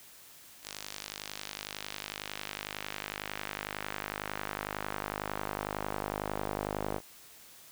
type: tone with band-pass filter sweep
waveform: sawtooth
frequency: 51 Hz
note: G#1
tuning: 31 cents flat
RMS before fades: -39 dBFS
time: 0.62-7.01 s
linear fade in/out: 50 ms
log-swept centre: 5800 to 640 Hz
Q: 0.99
effects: white hiss -54 dBFS RMS until 7.71 s